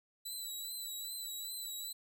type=tone with vibrato; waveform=15% pulse; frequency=3956 Hz; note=B7; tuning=2 cents sharp; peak=-34 dBFS; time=0.25-1.93 s; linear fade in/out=10 ms; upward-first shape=triangle; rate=2.5 Hz; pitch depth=52 cents each way; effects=none